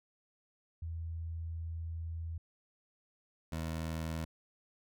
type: tone pair in turn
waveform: sine / 20% pulse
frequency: 82.41 / 80.76 Hz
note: E2 / E2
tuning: 0 / -35 cents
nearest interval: unison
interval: 35 cents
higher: first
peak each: -37 / -31 dBFS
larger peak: second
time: 0.82-2.38 / 3.52-4.25 s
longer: first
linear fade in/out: 5 ms
effects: none